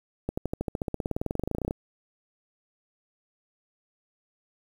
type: accelerating click train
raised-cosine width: 2 ms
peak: -15 dBFS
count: 28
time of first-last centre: 0.29-1.709 s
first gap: 85 ms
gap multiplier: 0.96
effects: 8-bit